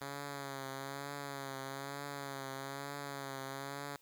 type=tone with vibrato; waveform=5% pulse; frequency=138.59 Hz; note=C#3; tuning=in tune; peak=-30 dBFS; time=0.01-3.96 s; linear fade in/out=2 ms; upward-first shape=triangle; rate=1.1 Hz; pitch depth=54 cents each way; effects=white hiss -68 dBFS RMS until 4.01 s